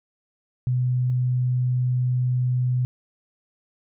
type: tone pair in turn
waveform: sine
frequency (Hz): 125.5 / 125.5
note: B2 / B2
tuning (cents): +28 / +28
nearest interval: unison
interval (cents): 0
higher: neither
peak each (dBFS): -19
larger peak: neither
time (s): 0.67-1.1 / 1.1-2.85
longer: second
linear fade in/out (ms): 0
effects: none